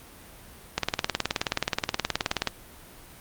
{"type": "click train", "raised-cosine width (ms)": 0.2, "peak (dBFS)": -6, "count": 33, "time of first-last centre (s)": [0.78, 2.473], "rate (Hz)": 18.9, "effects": ["pink hiss -48 dBFS RMS until 3.2 s", "Opus 32 kbps"]}